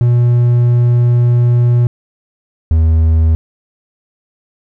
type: tone pair in turn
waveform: triangle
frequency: 120.7 / 80.42 Hz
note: B2 / E2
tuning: -39 / -42 cents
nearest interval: perfect fifth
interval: 703 cents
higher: first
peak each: -5 dBFS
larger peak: neither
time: 0.01-1.87 / 2.71-3.35 s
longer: first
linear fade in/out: 0 ms
effects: none